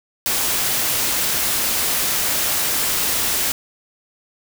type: noise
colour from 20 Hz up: white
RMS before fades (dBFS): -20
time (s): 0.26-3.52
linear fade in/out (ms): 0
effects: none